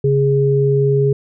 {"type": "tone pair together", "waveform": "sine", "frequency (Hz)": [137.9, 413.2], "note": ["C#3", "G#4"], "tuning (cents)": [-9, -9], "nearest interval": "octave + perfect fifth", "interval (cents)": 1900, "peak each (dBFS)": -14, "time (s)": [0.04, 1.13], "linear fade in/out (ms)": 5, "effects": []}